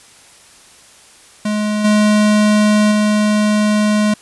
square tone with level steps, 210.9 Hz, G#3, 27 cents sharp, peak -16 / -10 / -12 dBFS, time 1.45-4.14 s, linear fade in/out 5 ms, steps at 1.84 / 2.91 s, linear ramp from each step 10 ms, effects white hiss -44 dBFS RMS until 4.21 s + resampled to 24000 Hz

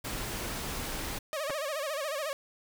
pink noise, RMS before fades -36 dBFS, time 0.04-1.19 s, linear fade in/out 10 ms
sawtooth tone with vibrato, 588 Hz, D5, 2 cents sharp, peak -28 dBFS, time 1.33-2.33 s, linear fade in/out 0 ms, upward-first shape sine, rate 14 Hz, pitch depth 140 cents each way
clicks, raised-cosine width 0.5 ms, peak -21 dBFS, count 2, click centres 1.498 / 1.505 s
effects none

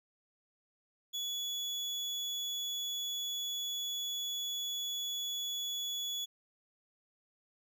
35% pulse tone, 3400 Hz, G#7, 40 cents sharp, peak -33 dBFS, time 1.13-6.26 s, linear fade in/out 20 ms, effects none

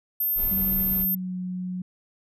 sine tone, 13290 Hz, G#9, in tune, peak -22 dBFS, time 0.2-1.15 s, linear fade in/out 5 ms
brown noise, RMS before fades -33 dBFS, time 0.35-1.06 s, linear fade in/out 50 ms
sine tone with pitch glide, 189.7 to 182.39 Hz, F#3 to F#3, +43 to -25 cents, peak -28 dBFS, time 0.51-1.82 s, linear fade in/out 5 ms, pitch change -68 cents, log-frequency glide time 0.7-1.38 s
effects none

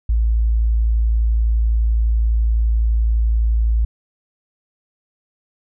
sine tone, 55.9 Hz, A1, 28 cents sharp, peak -13 dBFS, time 0.09-3.85 s, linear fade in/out 5 ms, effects none

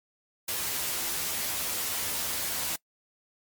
white noise with comb filter, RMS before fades -31 dBFS, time 0.48-2.76 s, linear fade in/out 5 ms, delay 12 ms, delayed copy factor +0.75, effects noise-tail reverb RT60 0.1 s tail -24 dB re dry + MP3 96 kbps

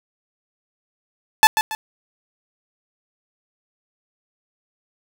sawtooth tone with echo, 872 Hz, A5, 16 cents flat, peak -3 dBFS, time 1.43-1.47 s, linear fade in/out 0 ms, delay 140 ms, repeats 2, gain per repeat -9 dB, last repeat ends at 1.75 s, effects none

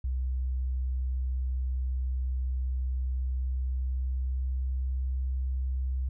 sine tone with pitch glide, 63.9 to 64.75 Hz, C2 to C2, -40 to -17 cents, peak -27 dBFS, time 0.04-6.09 s, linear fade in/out 5 ms, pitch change +23 cents, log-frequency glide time 3.12-5 s, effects none

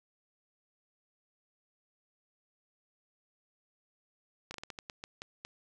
slowing click train, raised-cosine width 0.2 ms, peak -24 dBFS, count 10, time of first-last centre 4.51-5.45 s, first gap 32 ms, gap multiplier 1.28, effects 10-bit

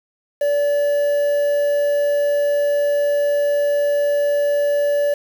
triangle tone with quantisation, 576 Hz, D5, 34 cents flat, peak -13 dBFS, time 0.41-5.14 s, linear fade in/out 5 ms, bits 6, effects none

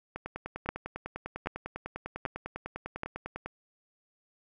two click trains, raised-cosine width 0.5 ms, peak -22 / -17 dBFS, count 34 / 4, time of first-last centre 0.16-3.46 / 0.69-3.034 s, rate 10 / 1.28 Hz, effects none

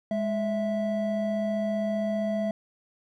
triangle tone pair together, 207.7 / 658.4 Hz, G#3 / E5, 0 / -2 cents, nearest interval octave + minor sixth, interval 1998 cents, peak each -26 dBFS, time 0.11-2.51 s, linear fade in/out 2 ms, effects none

